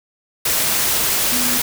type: tone in noise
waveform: sine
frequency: 246.9 Hz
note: B3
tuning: in tune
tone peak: -25 dBFS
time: 1.32-1.58 s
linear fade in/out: 5 ms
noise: white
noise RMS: -18 dBFS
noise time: 0.45-1.62 s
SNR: -10 dB
effects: none